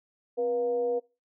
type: tone with frequency modulation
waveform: sine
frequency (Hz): 483.6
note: B4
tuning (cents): -36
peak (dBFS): -24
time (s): 0.37-1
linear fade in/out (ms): 20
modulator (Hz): 220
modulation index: 0.44
effects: noise-tail reverb RT60 0.3 s tail -24 dB re dry + high-pass 300 Hz 12 dB/octave